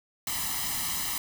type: noise with comb filter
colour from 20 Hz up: white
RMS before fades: -31 dBFS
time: 0.27-1.18 s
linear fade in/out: 2 ms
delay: 0.99 ms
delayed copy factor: +0.85
effects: none